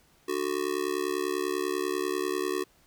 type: tone with amplitude modulation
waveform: square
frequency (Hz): 370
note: F#4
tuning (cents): 0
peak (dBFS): -24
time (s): 0.28-2.64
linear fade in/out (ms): 10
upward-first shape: sine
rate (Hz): 70.1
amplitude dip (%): 100
effects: pink hiss -63 dBFS RMS until 2.86 s